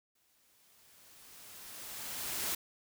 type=noise with exponential growth; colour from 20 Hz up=white; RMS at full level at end=-34 dBFS; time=0.15-2.55 s; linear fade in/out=5 ms; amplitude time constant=520 ms; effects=none